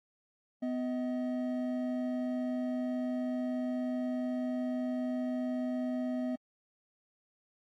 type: tone pair together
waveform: triangle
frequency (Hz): 251 / 632.5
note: B3 / D#5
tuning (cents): +28 / +28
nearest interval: octave + major third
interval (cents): 1600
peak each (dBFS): -30 / -37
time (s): 0.62-6.36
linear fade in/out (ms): 10
effects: AAC 48 kbps